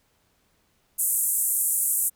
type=band-pass noise; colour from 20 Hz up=pink; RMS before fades=-24 dBFS; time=0.98-2.1 s; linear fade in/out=20 ms; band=8100 to 14000 Hz; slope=48 dB/octave; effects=pink hiss -67 dBFS RMS until 2.15 s